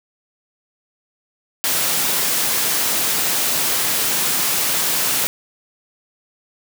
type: high-pass noise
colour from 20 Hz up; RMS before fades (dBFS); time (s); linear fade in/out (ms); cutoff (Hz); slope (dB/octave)
white; -19; 1.64-5.27; 0; 110; 24
effects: none